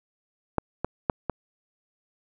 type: clicks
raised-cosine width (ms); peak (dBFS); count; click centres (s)
1; -8 / -12 / -7 / -12; 4; 0.583 / 0.846 / 1.098 / 1.297
effects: none